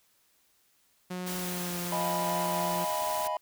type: tone with pitch glide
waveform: sawtooth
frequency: 181.4 to 175.52 Hz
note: F#3 to F3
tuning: -34 to +9 cents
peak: -30 dBFS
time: 1.1-2.85 s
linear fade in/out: 10 ms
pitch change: -57 cents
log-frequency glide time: 1.37-1.79 s
type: noise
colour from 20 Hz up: white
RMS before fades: -38 dBFS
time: 1.26-3.28 s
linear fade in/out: 10 ms
type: chord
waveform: triangle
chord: F half-diminished seventh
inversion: third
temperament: equal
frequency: 622.3 / 698.5 / 830.6 / 987.8 Hz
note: Eb5 / F5 / Ab5 / Cb6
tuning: 0 / 0 / 0 / 0 cents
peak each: -32 / -36 / -35 / -30 dBFS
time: 1.92-3.37 s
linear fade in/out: 2 ms
effects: white hiss -68 dBFS RMS until 3.41 s